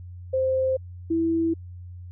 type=tone pair in turn; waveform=sine; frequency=523.3 / 329.1 Hz; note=C5 / E4; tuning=0 / -3 cents; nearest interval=minor sixth; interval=803 cents; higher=first; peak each=-20 dBFS; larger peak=neither; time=0.33-0.77 / 1.1-1.54 s; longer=neither; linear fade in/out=10 ms; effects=added 89 Hz sine -37 dBFS peak until 2.11 s